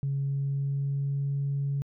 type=tone with pitch glide; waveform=sine; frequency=138.59 to 140.04 Hz; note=C#3 to C#3; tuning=0 to +18 cents; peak=-25 dBFS; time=0.03-1.82 s; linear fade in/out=0 ms; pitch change=+18 cents; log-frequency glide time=0.21-1.37 s; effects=tanh soft clip ceiling -22 dBFS